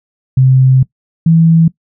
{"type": "tone pair in turn", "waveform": "sine", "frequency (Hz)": [130.81, 164.15], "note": ["C3", "E3"], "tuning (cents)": [0, -7], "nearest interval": "major third", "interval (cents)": 393, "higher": "second", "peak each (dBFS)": -4, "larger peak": "neither", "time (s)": [[0.37, 0.83], [1.26, 1.68]], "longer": "first", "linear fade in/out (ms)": 5, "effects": ["noise-tail reverb RT60 0.1 s tail -20 dB re dry"]}